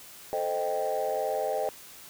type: chord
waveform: sine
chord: A half-diminished seventh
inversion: none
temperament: equal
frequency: 440 / 523.3 / 622.3 / 784 Hz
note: A4 / C5 / Eb5 / G5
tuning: 0 / 0 / 0 / 0 cents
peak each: -33 / -31 / -30 / -31 dBFS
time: 0.33-1.69 s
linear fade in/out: 0 ms
effects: tanh soft clip ceiling -20 dBFS + white hiss -48 dBFS RMS until 2.09 s